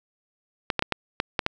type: clicks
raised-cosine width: 0.3 ms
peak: -6 dBFS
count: 7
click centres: 0.702 / 0.793 / 0.824 / 0.923 / 1.201 / 1.392 / 1.464 s
effects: none